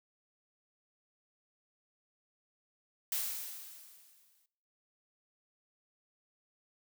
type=noise with exponential decay; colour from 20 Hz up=blue; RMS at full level=-33 dBFS; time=3.12-4.46 s; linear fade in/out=2 ms; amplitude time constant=290 ms; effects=noise-tail reverb RT60 0.8 s tail -22 dB re dry